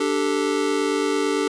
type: chord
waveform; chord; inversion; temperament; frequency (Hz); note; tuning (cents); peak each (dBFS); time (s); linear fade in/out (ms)
square; D suspended fourth; none; just; 293.7 / 391.6 / 440.5; D4 / G4 / A4; 0 / -2 / +2; -25; 0-1.48; 5
effects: resampled to 22050 Hz